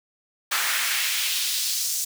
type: noise with high-pass filter sweep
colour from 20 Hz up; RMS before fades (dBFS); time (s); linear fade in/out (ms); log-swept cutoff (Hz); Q
pink; -25; 0.51-2.05; 10; 1300 to 6500; 1.4
effects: none